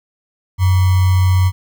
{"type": "tone with sample-and-hold", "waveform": "sine", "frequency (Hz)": 92.5, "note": "F#2", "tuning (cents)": 0, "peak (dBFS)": -9, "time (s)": [0.58, 1.52], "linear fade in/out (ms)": 50, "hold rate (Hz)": 1050, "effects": []}